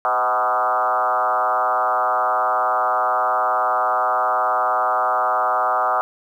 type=tone with frequency modulation; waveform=sine; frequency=987.8 Hz; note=B5; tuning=in tune; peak=-16 dBFS; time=0.05-6.01 s; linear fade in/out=0 ms; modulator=119 Hz; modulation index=3.1; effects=9-bit